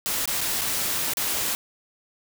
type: noise with dropouts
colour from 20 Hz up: white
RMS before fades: -26 dBFS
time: 0.06-1.55 s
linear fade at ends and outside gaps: 0 ms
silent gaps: 0.256-0.276 / 0.408-0.413 / 0.611-0.616 / 1.136-1.171 s
effects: none